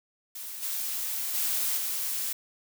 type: noise with level steps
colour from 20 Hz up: blue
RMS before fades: -39 / -32 / -28 / -31 dBFS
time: 0.35-2.33 s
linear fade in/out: 5 ms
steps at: 0.62 / 1.34 / 1.77 s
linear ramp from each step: 10 ms
effects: none